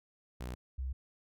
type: tone pair in turn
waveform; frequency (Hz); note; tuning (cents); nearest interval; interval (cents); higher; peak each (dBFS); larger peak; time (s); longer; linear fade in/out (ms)
sawtooth / sine; 61.74 / 65.18; B1 / C2; 0 / -6; minor second; 94; second; -35 / -34; second; 0.4-0.55 / 0.78-0.93; neither; 10
effects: none